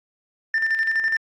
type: tone with tremolo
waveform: sine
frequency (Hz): 1789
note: A6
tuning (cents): +28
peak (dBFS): -15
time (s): 0.54-1.17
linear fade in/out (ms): 2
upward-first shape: square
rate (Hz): 12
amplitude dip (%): 55
effects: tanh soft clip ceiling -16 dBFS + AAC 48 kbps